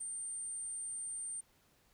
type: tone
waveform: sine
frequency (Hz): 8870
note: C#9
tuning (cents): 0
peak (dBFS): -39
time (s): 0-1.41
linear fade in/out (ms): 10
effects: pink hiss -70 dBFS RMS until 1.93 s